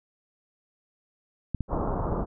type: clicks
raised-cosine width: 5 ms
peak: -16 dBFS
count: 2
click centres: 1.547 / 1.607 s
type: low-pass noise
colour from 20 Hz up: pink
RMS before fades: -28 dBFS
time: 1.68-2.26 s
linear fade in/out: 50 ms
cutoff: 1200 Hz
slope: 48 dB/octave
effects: none